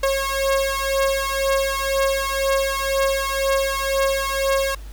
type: beating tone pair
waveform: sawtooth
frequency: 543 / 545 Hz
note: C#5 / C#5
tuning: -36 / -29 cents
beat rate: 2 Hz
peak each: -18 dBFS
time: 0.03-4.75 s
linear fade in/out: 5 ms
effects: added 50 Hz sine -33 dBFS peak until 4.92 s + pink hiss -48 dBFS RMS until 4.92 s